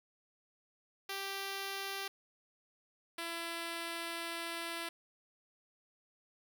5% pulse tone pair in turn, 392 / 335.8 Hz, G4 / E4, 0 / +32 cents, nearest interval minor third, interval 268 cents, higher first, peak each -27 dBFS, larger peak neither, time 1.09-2.08 / 3.18-4.89 s, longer second, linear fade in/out 5 ms, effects none

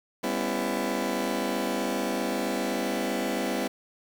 20% pulse chord, C# half-diminished seventh, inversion second, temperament just, 199.57 / 249.5 / 277.2 / 332.6 Hz, G3 / B3 / C#4 / E4, +31 / +18 / 0 / +16 cents, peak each -28 / -26 / -29 / -28 dBFS, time 0.23-3.68 s, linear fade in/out 10 ms, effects 8-bit

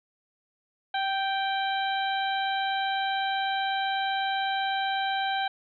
harmonic tone with a mistuned harmonic, 784 Hz, G5, in tune, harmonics 1 / 2 / 3 / 4 / 5, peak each -27 / -32 / -39 / -36 / -37 dBFS, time 0.94-5.48 s, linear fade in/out 5 ms, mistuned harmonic 1, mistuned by -16 cents, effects none

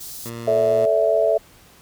white high-pass noise, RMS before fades -35 dBFS, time 0-0.3 s, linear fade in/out 10 ms, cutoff 4000 Hz, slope 24 dB/octave
15% pulse tone, 116.54 Hz, A#2, in tune, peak -24 dBFS, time 0.25-0.86 s, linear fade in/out 10 ms
sine chord, A suspended fourth, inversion none, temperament equal with one note detuned, 440 / 574.6 / 659.3 Hz, A4 / D5 / E5, 0 / -38 / 0 cents, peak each -21 / -21 / -17 dBFS, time 0.47-1.38 s, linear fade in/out 10 ms
effects pink hiss -50 dBFS RMS until 1.81 s

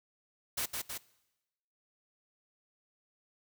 white noise with echo, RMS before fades -34 dBFS, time 0.57-0.66 s, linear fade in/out 10 ms, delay 160 ms, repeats 2, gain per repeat -3 dB, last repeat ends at 0.98 s, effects noise-tail reverb RT60 1.0 s tail -21 dB re dry

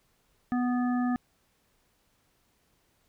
harmonic tone, 246.9 Hz, B3, in tune, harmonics 1 / 3 / 5 / 7, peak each -25 / -35 / -39 / -42 dBFS, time 0.52-1.16 s, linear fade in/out 0 ms, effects pink hiss -70 dBFS RMS until 3.08 s

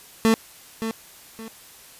30% pulse tone with echo, 223.9 Hz, A3, 30 cents sharp, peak -12 dBFS, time 0.25-0.34 s, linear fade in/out 0 ms, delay 570 ms, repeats 2, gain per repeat -10 dB, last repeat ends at 1.48 s, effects white hiss -47 dBFS RMS until 1.99 s + resampled to 32000 Hz

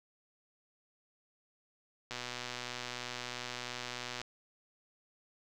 click train, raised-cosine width 0.2 ms, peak -22 dBFS, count 260, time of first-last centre 2.11-4.216 s, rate 123 Hz, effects none

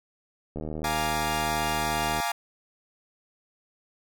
click train, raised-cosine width 2 ms, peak -21 dBFS, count 128, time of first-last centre 0.56-2.201 s, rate 77.4 Hz
sawtooth chord, Bb dominant seventh, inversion second, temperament equal, 698.5 / 830.6 / 932.3 / 1174.7 Hz, F5 / Ab5 / Bb5 / D6, 0 / 0 / 0 / 0 cents, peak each -27 / -27 / -29 / -31 dBFS, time 0.84-2.32 s, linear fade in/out 5 ms
effects none

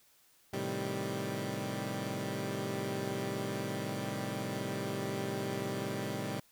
15% pulse chord, A half-diminished seventh, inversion none, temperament equal, 110 / 130.81 / 155.56 / 196 Hz, A2 / C3 / Eb3 / G3, 0 / 0 / 0 / 0 cents, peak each -35 / -34 / -36 / -32 dBFS, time 0.53-6.4 s, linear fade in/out 5 ms, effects white hiss -66 dBFS RMS until 6.51 s

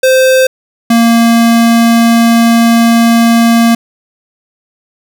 square tone pair in turn, 520 / 231.6 Hz, C5 / A#3, -11 / -11 cents, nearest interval octave + major second, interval 1400 cents, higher first, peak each -5 dBFS, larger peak neither, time 0.03-0.47 / 0.9-3.75 s, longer second, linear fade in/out 5 ms, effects none

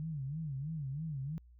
sine tone with vibrato, 146.83 Hz, D3, in tune, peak -36 dBFS, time 0-1.38 s, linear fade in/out 0 ms, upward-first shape sine, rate 3.1 Hz, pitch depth 180 cents each way, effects added 60 Hz sine -56 dBFS peak until 1.59 s

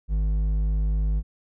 sine tone with hard clipping, 51.91 Hz, G#1, in tune, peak -22 dBFS, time 0.08-1.23 s, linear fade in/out 50 ms, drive 6 dB, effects none

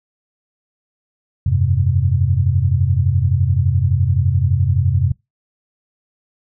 sine chord, F suspended second, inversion none, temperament equal with one note detuned, 87.31 / 99.02 / 130.81 Hz, F2 / G2 / C3, 0 / +18 / 0 cents, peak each -17 dBFS, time 1.46-5.12 s, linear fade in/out 5 ms, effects noise-tail reverb RT60 0.2 s tail -25 dB re dry

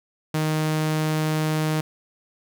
sawtooth tone, 155.56 Hz, D#3, in tune, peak -17 dBFS, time 0.34-1.81 s, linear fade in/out 5 ms, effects none

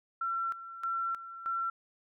sine tone with tremolo, 1354 Hz, E6, 46 cents sharp, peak -30 dBFS, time 0.21-1.7 s, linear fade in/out 5 ms, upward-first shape square, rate 1.6 Hz, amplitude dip 75%, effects none

